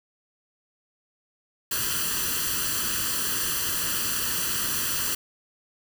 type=noise with comb filter; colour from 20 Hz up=white; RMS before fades=-27 dBFS; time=1.71-5.15 s; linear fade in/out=5 ms; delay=0.67 ms; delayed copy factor=+0.8; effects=none